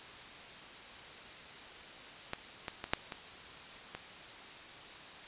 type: clicks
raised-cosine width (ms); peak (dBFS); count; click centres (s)
0.3; -19 / -21 / -22 / -11 / -24 / -24; 6; 2.334 / 2.682 / 2.841 / 2.935 / 3.122 / 3.95
effects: white hiss -49 dBFS RMS until 5.27 s + resampled to 8000 Hz